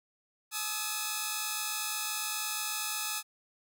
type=tone cluster; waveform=5% pulse; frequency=854 / 1239 / 1305 Hz; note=G#5 / D#6 / E6; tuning=+48 / -8 / -18 cents; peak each=-25 dBFS; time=0.51-3.23 s; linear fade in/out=50 ms; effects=none